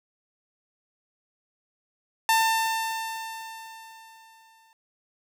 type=tone with exponential decay; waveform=sawtooth; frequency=896 Hz; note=A5; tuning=31 cents sharp; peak=-14 dBFS; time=2.29-4.73 s; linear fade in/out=1 ms; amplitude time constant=530 ms; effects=none

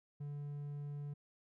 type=tone; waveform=triangle; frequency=144.8 Hz; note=D3; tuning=24 cents flat; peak=-39 dBFS; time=0.2-1.14 s; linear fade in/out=10 ms; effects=none

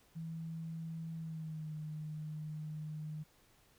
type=tone with pitch glide; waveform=sine; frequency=162.9 to 153.76 Hz; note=E3 to D#3; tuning=-20 to -20 cents; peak=-40 dBFS; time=0.15-3.24 s; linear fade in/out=20 ms; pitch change=-100 cents; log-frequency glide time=1.16-1.74 s; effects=pink hiss -68 dBFS RMS until 3.78 s

